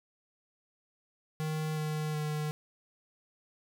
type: tone with pitch steps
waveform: square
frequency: 155.56 / 153.68 / 151.83 Hz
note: D#3 / D#3 / D#3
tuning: 0 / -21 / -42 cents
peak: -32 dBFS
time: 1.4-2.51 s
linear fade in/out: 0 ms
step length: 370 ms
effects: none